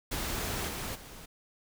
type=noise with level steps; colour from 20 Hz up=pink; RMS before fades=-34 / -37 / -48 dBFS; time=0.11-1.26 s; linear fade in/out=10 ms; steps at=0.67 / 0.94 s; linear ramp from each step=20 ms; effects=none